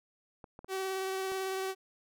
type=clicks; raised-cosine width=1 ms; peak=-33 dBFS; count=4; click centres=0.442 / 0.591 / 0.645 / 1.319 s
type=tone with vibrato; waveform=sawtooth; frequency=381.3 Hz; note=G4; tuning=48 cents flat; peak=-29 dBFS; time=0.68-1.75 s; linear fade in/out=50 ms; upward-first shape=triangle; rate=18 Hz; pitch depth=16 cents each way
effects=none